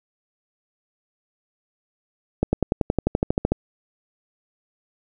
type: accelerating click train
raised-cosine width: 2 ms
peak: -5 dBFS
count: 14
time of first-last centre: 2.43-3.52 s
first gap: 100 ms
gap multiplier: 0.97
effects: none